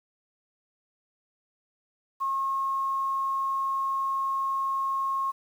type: tone with quantisation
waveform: sine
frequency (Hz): 1082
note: C#6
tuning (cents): -42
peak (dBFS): -25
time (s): 2.2-5.32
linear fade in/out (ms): 20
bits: 9
effects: none